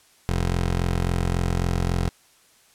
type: tone pair together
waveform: 15% pulse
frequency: 43.66 / 87.31 Hz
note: F1 / F2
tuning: 0 / 0 cents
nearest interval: octave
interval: 1200 cents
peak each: -16 / -27 dBFS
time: 0.29-2.09 s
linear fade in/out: 0 ms
effects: white hiss -57 dBFS RMS until 2.74 s + low-pass 11000 Hz 12 dB/octave